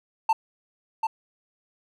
triangle tone with echo, 890 Hz, A5, 20 cents sharp, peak -15 dBFS, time 0.29-0.33 s, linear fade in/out 5 ms, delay 740 ms, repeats 1, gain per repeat -5 dB, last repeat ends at 1.07 s, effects none

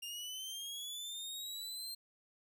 sawtooth linear sweep, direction up, 2794 to 4186 Hz, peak -39 dBFS, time 0.02-1.95 s, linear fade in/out 10 ms, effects none

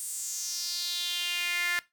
sawtooth tone with high-pass filter sweep, 350.6 Hz, F4, 7 cents sharp, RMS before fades -32 dBFS, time 0-1.79 s, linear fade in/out 0 ms, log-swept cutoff 9000 to 1800 Hz, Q 3.9, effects noise-tail reverb RT60 0.2 s tail -18 dB re dry

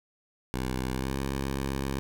10% pulse tone with pitch glide, 64.1 to 67.72 Hz, C2 to C#2, -35 to -40 cents, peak -21 dBFS, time 0.54-1.99 s, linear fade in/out 0 ms, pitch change +95 cents, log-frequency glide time 0.92-1.16 s, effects none

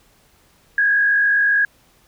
sine tone with frequency modulation, 1645 Hz, G#6, 17 cents flat, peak -13 dBFS, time 0.78-1.65 s, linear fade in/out 2 ms, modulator 52.4 Hz, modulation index 0.75, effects pink hiss -56 dBFS RMS until 2.07 s

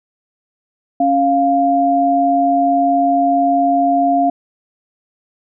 sine tone pair together, 277 / 698.5 Hz, C#4 / F5, -1 / 0 cents, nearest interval octave + major third, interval 1601 cents, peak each -16 / -12 dBFS, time 1-4.3 s, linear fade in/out 5 ms, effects none

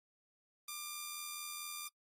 5% pulse tone with amplitude modulation, 1193 Hz, D6, 27 cents sharp, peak -29 dBFS, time 0.68-1.88 s, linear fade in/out 5 ms, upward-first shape sine, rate 84.4 Hz, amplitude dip 30%, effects noise-tail reverb RT60 0.1 s tail -23 dB re dry + AAC 48 kbps

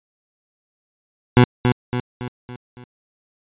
20% pulse tone with echo, 123.47 Hz, B2, in tune, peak -3 dBFS, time 1.37-1.44 s, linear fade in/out 0 ms, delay 280 ms, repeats 5, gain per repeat -6 dB, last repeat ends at 2.84 s, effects resampled to 8000 Hz

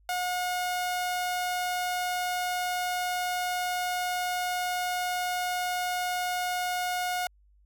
sawtooth tone, 722 Hz, F#5, 43 cents flat, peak -24 dBFS, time 0.09-7.27 s, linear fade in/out 2 ms, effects added 50 Hz sine -58 dBFS peak until 7.65 s

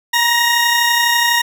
20% pulse tone pair together, 948.4 / 1864.7 Hz, A#5 / A#6, +30 / 0 cents, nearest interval octave, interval 1170 cents, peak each -10 dBFS, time 0.13-1.42 s, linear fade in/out 10 ms, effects none

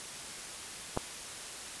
clicks, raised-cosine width 1 ms, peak -28 / -15 dBFS, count 2, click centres 0.966 / 0.974 s, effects white hiss -43 dBFS RMS until 1.8 s + resampled to 24000 Hz

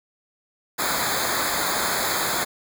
pink noise with comb filter, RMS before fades -24 dBFS, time 0.78-2.45 s, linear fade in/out 20 ms, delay 0.35 ms, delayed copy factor -1, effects none

